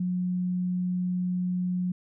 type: tone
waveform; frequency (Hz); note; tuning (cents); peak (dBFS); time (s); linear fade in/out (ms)
sine; 180.7; F#3; -41; -25; 0-1.92; 5
effects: none